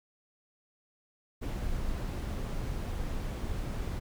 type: noise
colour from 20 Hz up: brown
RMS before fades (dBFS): -34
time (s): 1.41-4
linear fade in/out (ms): 20
effects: none